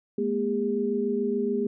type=tone cluster; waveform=sine; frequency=213.1 / 240.1 / 405.7 Hz; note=G#3 / B3 / G#4; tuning=+45 / -49 / -41 cents; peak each=-30 / -29 / -26 dBFS; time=0.18-1.67 s; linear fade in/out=5 ms; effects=none

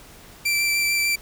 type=tone with vibrato; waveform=sawtooth; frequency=2342 Hz; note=D7; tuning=5 cents flat; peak=-16 dBFS; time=0.45-1.16 s; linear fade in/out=10 ms; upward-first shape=sine; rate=6.7 Hz; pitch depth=11 cents each way; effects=pink hiss -46 dBFS RMS until 1.21 s

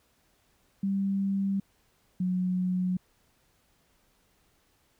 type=tone pair in turn; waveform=sine; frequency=196 / 182.76 Hz; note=G3 / F#3; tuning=0 / -21 cents; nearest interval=minor second; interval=121 cents; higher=first; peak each=-25 dBFS; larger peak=neither; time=0.83-1.6 / 2.2-2.97 s; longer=neither; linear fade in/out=5 ms; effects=pink hiss -68 dBFS RMS until 4.99 s

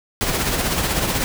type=noise with tremolo; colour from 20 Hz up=pink; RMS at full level=-19 dBFS; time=0.21-1.24 s; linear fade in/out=0 ms; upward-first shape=sine; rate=16 Hz; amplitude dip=45%; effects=none

